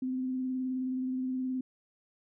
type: tone with vibrato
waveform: sine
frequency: 257.5 Hz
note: C4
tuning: 28 cents flat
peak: -30 dBFS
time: 0.02-1.61 s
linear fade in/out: 5 ms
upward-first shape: sine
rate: 19 Hz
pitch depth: 20 cents each way
effects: none